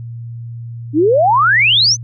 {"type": "exponential sweep", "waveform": "sine", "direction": "up", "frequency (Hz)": [277.2, 6380], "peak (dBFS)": -8, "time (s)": [0.93, 1.97], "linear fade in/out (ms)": 50, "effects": ["added 117 Hz sine -25 dBFS peak until 2.03 s"]}